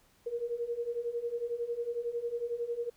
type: beating tone pair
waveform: sine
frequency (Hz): 466.2 / 477.2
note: A#4 / A#4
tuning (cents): 0 / +41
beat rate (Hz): 11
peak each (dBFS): -37 / -34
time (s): 0.26-2.9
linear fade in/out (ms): 10
effects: pink hiss -66 dBFS RMS until 2.96 s